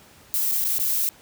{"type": "noise with dropouts", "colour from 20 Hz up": "violet", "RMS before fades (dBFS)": -23, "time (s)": [0.34, 1.09], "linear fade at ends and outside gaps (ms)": 0, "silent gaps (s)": [[0.514, 0.519], [0.642, 0.649], [0.784, 0.798]], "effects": ["pink hiss -51 dBFS RMS until 1.21 s", "high-pass 60 Hz 12 dB/octave"]}